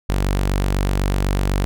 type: tone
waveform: sawtooth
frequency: 48 Hz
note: G1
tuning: 36 cents flat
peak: -13 dBFS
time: 0.09-1.65 s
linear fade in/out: 0 ms
effects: none